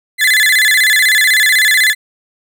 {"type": "tone with vibrato", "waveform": "35% pulse", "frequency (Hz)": 1878, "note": "A#6", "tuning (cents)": 12, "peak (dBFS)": -6, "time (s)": [0.18, 1.95], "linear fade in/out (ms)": 50, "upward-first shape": "square", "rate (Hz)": 16, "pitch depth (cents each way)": 140, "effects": []}